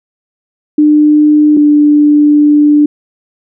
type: tone pair in turn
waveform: sine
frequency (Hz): 300.2 / 295.7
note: D4 / D4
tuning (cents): +38 / +12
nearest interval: unison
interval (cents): 26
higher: first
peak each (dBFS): -3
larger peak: neither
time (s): 0.78-1.57 / 1.57-2.86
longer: second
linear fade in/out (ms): 5
effects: none